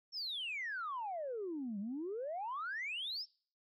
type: exponential two-way sweep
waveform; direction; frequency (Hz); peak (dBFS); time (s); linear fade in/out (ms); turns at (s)
sine; down then up; 5550 to 192.8 to 5550; -37; 0.12-3.26; 50; 1.79
effects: noise-tail reverb RT60 0.5 s tail -26 dB re dry + tanh soft clip ceiling -34 dBFS